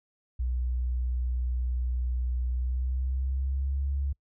sine tone with pitch glide, 61.74 to 69.3 Hz, B1 to C#2, 0 to 0 cents, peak -26 dBFS, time 0.39-4.13 s, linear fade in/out 10 ms, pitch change +200 cents, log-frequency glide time 2.51-3.9 s, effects noise-tail reverb RT60 0.1 s tail -26 dB re dry

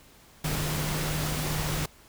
sine tone in noise, 152.7 Hz, D#3, 32 cents flat, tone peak -31 dBFS, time 0.44-1.86 s, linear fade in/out 5 ms, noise pink, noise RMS -31 dBFS, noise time 0.44-1.86 s, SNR -3 dB, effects pink hiss -55 dBFS RMS until 2.08 s

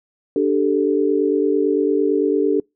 sine chord, D suspended fourth, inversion none, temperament just, 293.7 / 391.6 / 440.5 Hz, D4 / G4 / A4, 0 / -2 / +2 cents, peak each -19 dBFS, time 0.36-2.6 s, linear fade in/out 2 ms, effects noise-tail reverb RT60 0.2 s tail -26 dB re dry

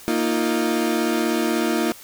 35% pulse chord, Bb suspended fourth, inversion none, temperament equal with one note detuned, 233.1 / 312.9 / 349.2 Hz, Bb3 / Eb4 / F4, 0 / +10 / 0 cents, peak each -22 dBFS, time 0.08-1.92 s, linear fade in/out 0 ms, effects white hiss -43 dBFS RMS until 2.03 s

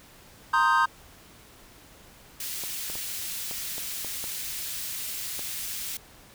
triangle chord, C minor seventh, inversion third, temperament equal, 932.3 / 1046.5 / 1244.5 / 1568 Hz, Bb5 / C6 / Eb6 / G6, 0 / 0 / 0 / 0 cents, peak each -23 dBFS, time 0.53-0.86 s, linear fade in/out 10 ms
white high-pass noise, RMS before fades -34 dBFS, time 2.4-5.97 s, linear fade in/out 2 ms, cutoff 2100 Hz, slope 12 dB/octave
clicks, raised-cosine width 1 ms, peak -26 dBFS, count 8, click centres 2.637 / 2.9 / 2.955 / 3.512 / 3.781 / 4.047 / 4.241 / 5.393 s
effects pink hiss -52 dBFS RMS until 6.34 s

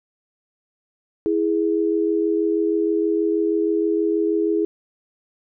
sine tone pair together, 329 / 415.3 Hz, E4 / G#4, -3 / 0 cents, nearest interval major third, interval 403 cents, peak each -20 dBFS, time 1.26-4.65 s, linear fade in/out 0 ms, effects none

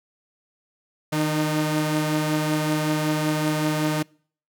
sawtooth tone pair together, 155 / 304.7 Hz, D#3 / D#4, -6 / -36 cents, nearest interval octave, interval 1170 cents, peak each -20 dBFS, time 1.12-4.03 s, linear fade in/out 10 ms, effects noise-tail reverb RT60 0.5 s tail -26 dB re dry

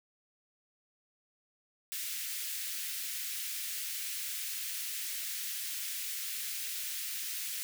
white high-pass noise, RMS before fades -38 dBFS, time 1.92-7.63 s, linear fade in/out 0 ms, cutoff 1800 Hz, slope 24 dB/octave, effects none

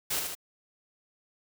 white noise with echo, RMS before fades -30 dBFS, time 0.1-0.2 s, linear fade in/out 10 ms, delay 76 ms, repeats 2, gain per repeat -4 dB, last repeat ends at 0.352 s, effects none

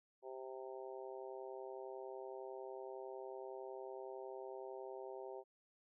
harmonic tone, 130.9 Hz, C3, 1 cent sharp, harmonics 3 / 4 / 5 / 6 / 7, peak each -49 / -52 / -54 / -56 / -57 dBFS, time 0.22-5.44 s, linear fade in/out 50 ms, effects none

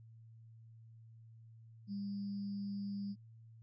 sine tone with sample-and-hold, 200.7 Hz, G3, 41 cents sharp, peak -38 dBFS, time 1.87-3.16 s, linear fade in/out 50 ms, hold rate 4900 Hz, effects added 113 Hz sine -55 dBFS peak until 3.62 s + resampled to 16000 Hz

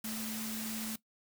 sine tone in noise, 220.3 Hz, A3, 2 cents sharp, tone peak -39 dBFS, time 0.04-0.96 s, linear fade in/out 5 ms, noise white, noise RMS -41 dBFS, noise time 0.04-0.96 s, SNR -1 dB, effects noise-tail reverb RT60 0.1 s tail -18 dB re dry

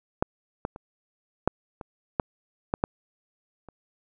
clicks, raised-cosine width 1 ms, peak -8 / -14 / -26 / -6 / -23 / -8 / -10 / -8 / -30 dBFS, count 9, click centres 0.225 / 0.651 / 0.761 / 1.476 / 1.812 / 2.198 / 2.739 / 2.839 / 3.687 s, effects none

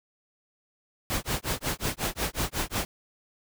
pink noise with tremolo, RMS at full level -27 dBFS, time 1.1-2.85 s, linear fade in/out 0 ms, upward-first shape sine, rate 5.5 Hz, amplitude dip 100%, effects none

